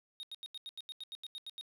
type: tone bursts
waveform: triangle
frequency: 3729 Hz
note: A#7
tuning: in tune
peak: -40 dBFS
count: 13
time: 0.2-1.611 s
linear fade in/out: 0 ms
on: 31 ms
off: 84 ms
effects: none